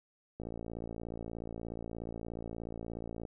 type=click train; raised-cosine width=2 ms; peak=-28 dBFS; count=163; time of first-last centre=0.4-3.252 s; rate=56.8 Hz; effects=none